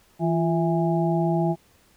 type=harmonic tone with a mistuned harmonic; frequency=164.81 Hz; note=E3; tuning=in tune; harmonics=1 / 2 / 4 / 5; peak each=-22 / -25 / -28 / -29 dBFS; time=0.19-1.56 s; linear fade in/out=50 ms; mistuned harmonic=2; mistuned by=+73 cents; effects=pink hiss -59 dBFS RMS until 1.96 s